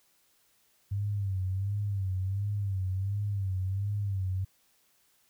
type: tone with vibrato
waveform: sine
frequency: 98 Hz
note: G2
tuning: in tune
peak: -28 dBFS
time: 0.91-4.45 s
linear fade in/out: 10 ms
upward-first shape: sine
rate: 1.4 Hz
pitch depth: 87 cents each way
effects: white hiss -68 dBFS RMS until 5.29 s